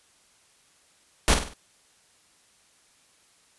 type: noise with echo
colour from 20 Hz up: pink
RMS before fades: -18 dBFS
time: 1.28-1.34 s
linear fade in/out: 0 ms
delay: 49 ms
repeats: 4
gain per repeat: -7 dB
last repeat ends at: 1.536 s
effects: white hiss -61 dBFS RMS until 3.58 s + resampled to 24000 Hz